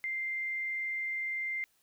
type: tone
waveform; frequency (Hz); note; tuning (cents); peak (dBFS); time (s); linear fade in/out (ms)
sine; 2093; C7; 0; -32; 0.04-1.64; 0
effects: white hiss -71 dBFS RMS until 1.82 s